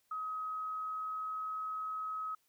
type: tone with pitch glide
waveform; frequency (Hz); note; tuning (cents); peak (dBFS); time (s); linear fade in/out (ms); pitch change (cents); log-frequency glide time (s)
sine; 1268 to 1275.3; D#6 to D#6; +32 to +42; -36; 0.11-2.35; 5; +10; 0.44-1.55
effects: white hiss -75 dBFS RMS until 2.48 s